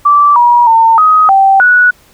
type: tone with pitch steps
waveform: sine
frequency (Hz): 1164 / 959 / 905 / 1258 / 778 / 1470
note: D6 / A#5 / A5 / D#6 / G5 / F#6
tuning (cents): -16 / +49 / +48 / +19 / -13 / -12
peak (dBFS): -3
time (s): 0.05-1.91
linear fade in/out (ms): 10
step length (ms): 310
effects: pink hiss -45 dBFS RMS until 2.13 s